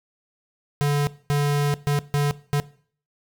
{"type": "tone bursts at uneven times", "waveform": "square", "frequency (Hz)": 144.6, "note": "D3", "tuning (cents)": -27, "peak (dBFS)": -19, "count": 5, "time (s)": [[0.81, 1.07], [1.3, 1.74], [1.87, 1.99], [2.14, 2.31], [2.53, 2.6]], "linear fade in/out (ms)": 0, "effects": ["noise-tail reverb RT60 0.5 s tail -19 dB re dry"]}